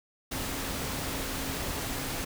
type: tone in noise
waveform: sine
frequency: 269.1 Hz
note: C4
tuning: 49 cents sharp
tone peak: -42 dBFS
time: 0.31-2.25 s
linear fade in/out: 10 ms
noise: pink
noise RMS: -34 dBFS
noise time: 0.31-2.25 s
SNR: -11 dB
effects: none